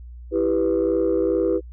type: chord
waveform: sine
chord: E minor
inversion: none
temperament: equal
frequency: 329.6 / 392 / 493.9 Hz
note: E4 / G4 / B4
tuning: 0 / 0 / 0 cents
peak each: -21 dBFS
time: 0.31-1.61 s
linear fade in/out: 50 ms
effects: tanh soft clip ceiling -12 dBFS + added 60 Hz sine -36 dBFS peak until 1.72 s